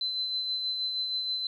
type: tone with tremolo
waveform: sine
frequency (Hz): 4050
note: B7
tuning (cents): +43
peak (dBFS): -27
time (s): 0.01-1.47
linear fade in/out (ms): 2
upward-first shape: sine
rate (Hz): 6.3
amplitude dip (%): 35
effects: 10-bit